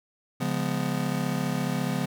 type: chord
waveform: square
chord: C# dominant seventh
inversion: none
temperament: just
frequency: 138.59 / 173.24 / 207.9 / 249.5 Hz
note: C#3 / E#3 / G#3 / B3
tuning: 0 / -14 / +2 / +18 cents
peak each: -32 / -31 / -34 / -32 dBFS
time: 0.4-2.06 s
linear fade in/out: 10 ms
effects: none